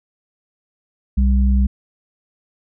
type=tone pair together; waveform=sine; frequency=62.87 / 199.6 Hz; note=B1 / G3; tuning=+32 / +32 cents; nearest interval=octave + minor sixth; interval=2000 cents; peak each=-12 / -20 dBFS; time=1.17-1.67 s; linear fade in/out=10 ms; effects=none